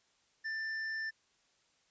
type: tone with hard clipping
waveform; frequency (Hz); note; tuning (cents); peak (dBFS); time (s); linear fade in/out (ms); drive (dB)
sine; 1776; A6; +16; -37; 0.44-1.11; 20; 6
effects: white hiss -72 dBFS RMS until 1.9 s + resampled to 16000 Hz